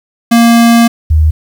square / sine tone pair in turn, 233.1 / 77.79 Hz, A#3 / D#2, 0 / 0 cents, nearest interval octave + perfect fifth, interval 1900 cents, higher first, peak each -4 dBFS, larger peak neither, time 0.31-0.88 / 1.1-1.31 s, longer first, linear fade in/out 10 ms, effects 7-bit

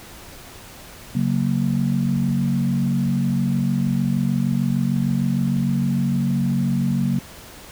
sine chord, F# major, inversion second, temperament equal with one note detuned, 138.59 / 185 / 231.7 Hz, C#3 / F#3 / A#3, 0 / 0 / -10 cents, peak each -22 dBFS, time 1.15-7.19 s, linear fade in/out 5 ms, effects pink hiss -41 dBFS RMS until 7.71 s

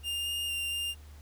45% pulse tone with pitch steps, 2807 / 2827 / 2786 / 2803 Hz, F7 / F7 / F7 / F7, +8 / +20 / -5 / +6 cents, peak -31 dBFS, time 0.03-0.95 s, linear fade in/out 50 ms, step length 230 ms, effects added 74 Hz sine -47 dBFS peak until 1.21 s + pink hiss -59 dBFS RMS until 1.21 s

